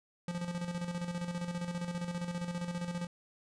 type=tone with tremolo; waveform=square; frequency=174.61 Hz; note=F3; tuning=in tune; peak=-34 dBFS; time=0.28-3.07 s; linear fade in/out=2 ms; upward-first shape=square; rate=15 Hz; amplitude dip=55%; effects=resampled to 22050 Hz